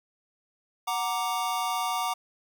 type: chord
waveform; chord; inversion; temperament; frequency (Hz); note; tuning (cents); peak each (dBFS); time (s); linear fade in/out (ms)
square; Gb augmented; none; equal; 740 / 932.3 / 1174.7; Gb5 / Bb5 / D6; 0 / 0 / 0; -32; 0.87-2.14; 10
effects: none